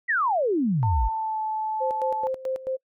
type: exponential sweep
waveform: sine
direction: down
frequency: 2019 to 46.25 Hz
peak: -20 dBFS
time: 0.08-1.09 s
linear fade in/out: 20 ms
type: tone with pitch glide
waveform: sine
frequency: 897 to 869.5 Hz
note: A5 to A5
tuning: +33 to -21 cents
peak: -25 dBFS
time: 0.83-2.27 s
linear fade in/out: 0 ms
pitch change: -54 cents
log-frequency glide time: 1-1.39 s
type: tone with tremolo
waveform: sine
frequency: 523.3 Hz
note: C5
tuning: in tune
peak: -24 dBFS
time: 1.8-2.77 s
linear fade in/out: 20 ms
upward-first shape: square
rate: 4.6 Hz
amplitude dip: 80%
effects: noise-tail reverb RT60 0.1 s tail -26 dB re dry